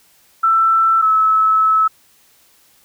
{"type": "tone pair in turn", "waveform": "sine", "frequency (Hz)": [1332, 1299.3], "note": ["E6", "E6"], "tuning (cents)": [18, -25], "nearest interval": "unison", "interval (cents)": 43, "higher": "first", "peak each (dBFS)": -10, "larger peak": "neither", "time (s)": [[0.43, 1.02], [1.02, 1.88]], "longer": "second", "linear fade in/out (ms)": 10, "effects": ["white hiss -53 dBFS RMS until 2.84 s"]}